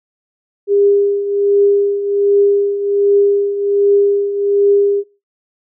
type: tone with tremolo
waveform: sine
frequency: 403.2 Hz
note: G4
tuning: 49 cents sharp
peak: -7 dBFS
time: 0.67-5.04 s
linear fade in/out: 50 ms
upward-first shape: triangle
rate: 1.3 Hz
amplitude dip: 70%
effects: noise-tail reverb RT60 0.3 s tail -21 dB re dry